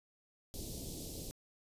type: band-stop noise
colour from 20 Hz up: pink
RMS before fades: -44 dBFS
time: 0.54-1.31 s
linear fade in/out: 0 ms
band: 540 to 4000 Hz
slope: 24 dB/octave
effects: resampled to 32000 Hz